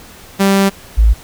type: tone pair in turn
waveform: sawtooth / sine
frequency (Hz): 196 / 54.85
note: G3 / A1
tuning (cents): 0 / -5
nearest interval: octave + minor seventh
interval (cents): 2205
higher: first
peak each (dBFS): -5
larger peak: neither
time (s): 0.39-0.7 / 0.97-1.14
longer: first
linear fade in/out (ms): 20
effects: pink hiss -38 dBFS RMS until 1.23 s